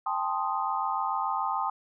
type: chord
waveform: sine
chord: A half-diminished seventh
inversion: third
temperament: equal with one note detuned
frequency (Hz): 793.1 / 880 / 1046.5 / 1244.5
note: G5 / A5 / C6 / Eb6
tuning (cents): +20 / 0 / 0 / 0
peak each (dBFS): -32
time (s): 0.06-1.7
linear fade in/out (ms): 5
effects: none